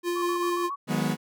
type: tone with tremolo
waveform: square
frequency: 349.2 Hz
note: F4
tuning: in tune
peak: -25 dBFS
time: 0.03-0.7 s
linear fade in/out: 50 ms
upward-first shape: triangle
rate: 5 Hz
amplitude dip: 35%
type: tone with vibrato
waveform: sine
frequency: 1093 Hz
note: C#6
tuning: 25 cents flat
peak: -29 dBFS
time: 0.15-0.76 s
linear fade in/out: 20 ms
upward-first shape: square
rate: 7.2 Hz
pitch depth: 50 cents each way
type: chord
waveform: 40% pulse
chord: G# minor seventh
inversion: second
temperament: equal with one note detuned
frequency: 155.56 / 181.5 / 207.7 / 246.9 Hz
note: D#3 / F#3 / G#3 / B3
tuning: 0 / -33 / 0 / 0 cents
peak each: -29 dBFS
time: 0.87-1.17 s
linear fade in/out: 50 ms
effects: none